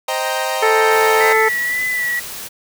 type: chord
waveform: sawtooth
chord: C minor seventh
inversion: none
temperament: equal with one note detuned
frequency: 523.3 / 624.1 / 784 / 932.3 Hz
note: C5 / Eb5 / G5 / Bb5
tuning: 0 / +5 / 0 / 0 cents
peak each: -20 dBFS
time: 0.08-1.33 s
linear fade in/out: 5 ms
type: harmonic tone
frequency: 440 Hz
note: A4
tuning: in tune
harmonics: 1 / 2 / 3 / 4 / 5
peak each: -15 / -18 / -20 / -21 / -22 dBFS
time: 0.62-1.49 s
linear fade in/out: 10 ms
type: noise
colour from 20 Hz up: white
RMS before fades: -30 dBFS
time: 0.9-2.49 s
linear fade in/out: 20 ms
type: tone with vibrato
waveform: sine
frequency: 1969 Hz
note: B6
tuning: 6 cents flat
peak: -17 dBFS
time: 1.2-2.2 s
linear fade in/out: 10 ms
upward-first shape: sine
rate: 1.9 Hz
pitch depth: 36 cents each way
effects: none